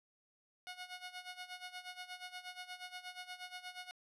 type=tone with tremolo; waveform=10% pulse; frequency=727 Hz; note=F#5; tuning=31 cents flat; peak=-35 dBFS; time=0.67-3.91 s; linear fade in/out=0 ms; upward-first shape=sine; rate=8.4 Hz; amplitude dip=80%; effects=low-pass 9000 Hz 12 dB/octave